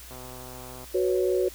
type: click train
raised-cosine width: 1 ms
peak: -30 dBFS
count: 94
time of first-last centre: 0.11-0.842 s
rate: 127 Hz
type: chord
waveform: sine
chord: F# suspended fourth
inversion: none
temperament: equal with one note detuned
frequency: 370 / 493.9 / 557.3 Hz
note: F#4 / B4 / C#5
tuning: 0 / 0 / +9 cents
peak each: -23 / -28 / -29 dBFS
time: 0.94-1.49 s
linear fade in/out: 10 ms
effects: added 60 Hz sine -47 dBFS peak until 1.54 s + white hiss -46 dBFS RMS until 1.54 s